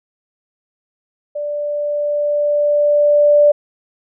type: tone with level ramp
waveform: sine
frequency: 587.3 Hz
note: D5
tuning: in tune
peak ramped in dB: -20 to -6 dBFS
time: 1.35-3.52 s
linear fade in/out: 10 ms
effects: none